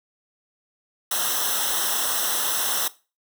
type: noise with comb filter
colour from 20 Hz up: white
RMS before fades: -24 dBFS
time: 1.11-2.88 s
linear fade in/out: 5 ms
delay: 0.43 ms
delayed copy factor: -0.9
effects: noise-tail reverb RT60 0.3 s tail -18 dB re dry